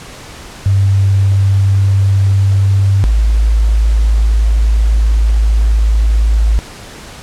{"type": "tone pair in turn", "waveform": "sine", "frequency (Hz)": [98, 54.12], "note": ["G2", "A1"], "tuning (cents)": [0, -28], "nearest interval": "minor seventh", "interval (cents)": 1028, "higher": "first", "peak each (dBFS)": -7, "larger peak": "neither", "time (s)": [[0.66, 3.04], [3.04, 6.59]], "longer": "second", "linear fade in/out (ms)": 0, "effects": ["pink hiss -32 dBFS RMS until 7.22 s", "low-pass 9000 Hz 12 dB/octave"]}